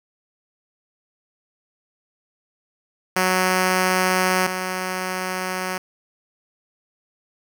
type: tone pair in turn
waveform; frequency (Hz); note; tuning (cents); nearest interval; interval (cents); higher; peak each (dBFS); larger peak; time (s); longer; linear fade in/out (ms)
5% pulse; 185 / 185; F#3 / F#3; 0 / 0; unison; 0; neither; -6 / -13; first; 3.16-4.47 / 4.47-5.78; neither; 5
effects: none